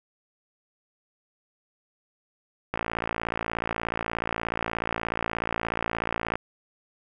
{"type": "click train", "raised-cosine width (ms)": 0.5, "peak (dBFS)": -12, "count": 206, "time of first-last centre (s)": [2.74, 6.356], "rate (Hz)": 56.7, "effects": []}